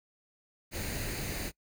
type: noise with comb filter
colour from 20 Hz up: pink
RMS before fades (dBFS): -36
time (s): 0.71-1.52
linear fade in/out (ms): 50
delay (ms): 0.45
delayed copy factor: +0.55
effects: noise-tail reverb RT60 0.1 s tail -23 dB re dry